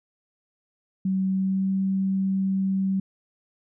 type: tone with pitch glide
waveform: sine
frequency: 190 to 192.21 Hz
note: F#3 to G3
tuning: +46 to -34 cents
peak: -21 dBFS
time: 1.05-3 s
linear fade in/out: 5 ms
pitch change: +20 cents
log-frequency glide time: 1.28-1.72 s
effects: none

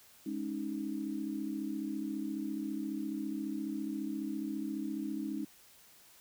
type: chord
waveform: sine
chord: Ab suspended fourth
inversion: none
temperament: just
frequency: 207.7 / 276.9 / 311.5 Hz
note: Ab3 / Db4 / Eb4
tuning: 0 / -2 / +2 cents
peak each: -40 / -39 / -38 dBFS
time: 0.26-5.45 s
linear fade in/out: 5 ms
effects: white hiss -60 dBFS RMS until 6.2 s

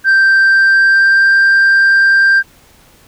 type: tone with pitch glide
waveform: sine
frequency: 1568 to 1582.6 Hz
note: G6 to G6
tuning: 0 to +16 cents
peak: -3 dBFS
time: 0.04-2.43 s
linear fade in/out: 50 ms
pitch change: +16 cents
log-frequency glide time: 0.36-1.34 s
effects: tanh soft clip ceiling -5 dBFS + pink hiss -46 dBFS RMS until 3.07 s

